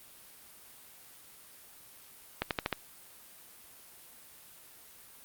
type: accelerating click train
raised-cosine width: 0.3 ms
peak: -13 dBFS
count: 5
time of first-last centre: 2.42-2.727 s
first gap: 88 ms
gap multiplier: 0.91
effects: white hiss -54 dBFS RMS until 5.24 s + Opus 32 kbps